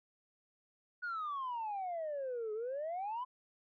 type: exponential two-way sweep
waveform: sine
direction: down then up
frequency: 1480 to 419.1 to 1034 Hz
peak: -35 dBFS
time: 1.02-3.25 s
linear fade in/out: 20 ms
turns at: 2.53 s
effects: tanh soft clip ceiling -34 dBFS